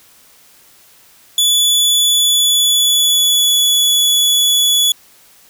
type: tone with pitch glide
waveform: sawtooth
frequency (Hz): 3445 to 3411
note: A7 to G#7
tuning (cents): -37 to +46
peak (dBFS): -7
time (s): 1.38-4.92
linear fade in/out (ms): 2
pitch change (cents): -17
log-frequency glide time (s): 2.12-3.61
effects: white hiss -47 dBFS RMS until 5.49 s